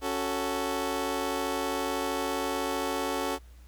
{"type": "chord", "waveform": "20% pulse", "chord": "F# minor", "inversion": "second", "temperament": "just", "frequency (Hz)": [277.5, 370, 444], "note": ["C#4", "F#4", "A4"], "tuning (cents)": [2, 0, 16], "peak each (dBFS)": [-28, -29, -28], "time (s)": [0.01, 3.39], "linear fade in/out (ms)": 50, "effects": ["added 60 Hz sine -48 dBFS peak until 3.67 s", "pink hiss -62 dBFS RMS until 3.67 s"]}